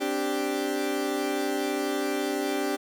30% pulse chord, C suspended second, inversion none, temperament equal, 261.6 / 293.7 / 392 Hz, C4 / D4 / G4, 0 / 0 / 0 cents, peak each -31 / -27 / -27 dBFS, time 0-2.77 s, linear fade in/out 20 ms, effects none

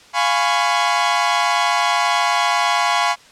sawtooth chord, C# dominant seventh, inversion first, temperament equal with one note detuned, 698.5 / 830.6 / 1000.4 / 1108.7 Hz, E#5 / G#5 / B5 / C#6, 0 / 0 / +22 / 0 cents, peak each -17 dBFS, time 0.13-3.16 s, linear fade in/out 50 ms, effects white hiss -46 dBFS RMS until 3.31 s + low-pass 6000 Hz 12 dB/octave

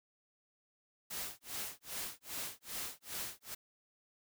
white noise with tremolo, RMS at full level -40 dBFS, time 1.1-3.55 s, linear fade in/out 10 ms, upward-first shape sine, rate 2.5 Hz, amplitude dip 100%, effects none

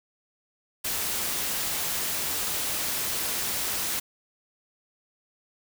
white noise, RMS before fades -29 dBFS, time 0.84-4 s, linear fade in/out 10 ms, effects none

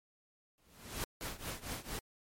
pink noise with exponential growth, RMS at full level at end -35 dBFS, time 0.58-1.04 s, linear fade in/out 0 ms, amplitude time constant 100 ms
pink noise with tremolo, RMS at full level -39 dBFS, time 1.21-1.99 s, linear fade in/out 0 ms, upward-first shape triangle, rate 4.4 Hz, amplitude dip 90%
effects MP3 64 kbps

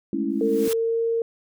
sine chord, A major seventh, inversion third, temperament equal, 207.7 / 220 / 277.2 / 329.6 Hz, G#3 / A3 / C#4 / E4, 0 / 0 / 0 / 0 cents, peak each -29 / -30 / -26 / -27 dBFS, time 0.13-0.68 s, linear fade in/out 2 ms
white noise with exponential growth, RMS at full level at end -30 dBFS, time 0.3-0.73 s, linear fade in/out 0 ms, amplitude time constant 92 ms
sine tone with pitch glide, 452.5 to 459.1 Hz, A4 to A#4, +48 to -26 cents, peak -20 dBFS, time 0.41-1.22 s, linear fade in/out 2 ms, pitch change +26 cents, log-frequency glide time 0.62-1.01 s
effects none

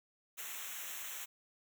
white noise with comb filter, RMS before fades -44 dBFS, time 0.37-1.26 s, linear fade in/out 20 ms, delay 0.21 ms, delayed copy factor -0.95, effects none

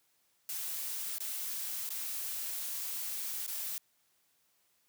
blue noise with dropouts, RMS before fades -38 dBFS, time 0.49-3.78 s, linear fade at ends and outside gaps 1 ms, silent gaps 1.183-1.204 / 1.891-1.904 / 3.464-3.478 s, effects white hiss -73 dBFS RMS until 4.88 s + high-pass 80 Hz 12 dB/octave

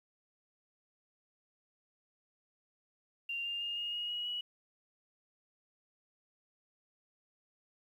sine tone with pitch steps, 2779 / 2803 / 2828 / 2852 / 2877 / 2902 / 2927 Hz, F7 / F7 / F7 / F7 / F#7 / F#7 / F#7, -9 / +6 / +21 / +36 / -49 / -34 / -19 cents, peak -35 dBFS, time 3.29-4.41 s, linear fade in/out 5 ms, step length 160 ms, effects 11-bit

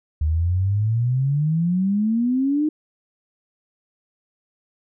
sine exponential sweep, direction up, 74.7 to 311.1 Hz, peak -17 dBFS, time 0.21-2.69 s, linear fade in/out 5 ms, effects none

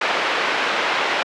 white low-pass noise, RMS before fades -20 dBFS, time 0.01-1.23 s, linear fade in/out 5 ms, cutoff 2300 Hz, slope 12 dB/octave, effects high-pass 400 Hz 12 dB/octave + low-pass 5000 Hz 12 dB/octave

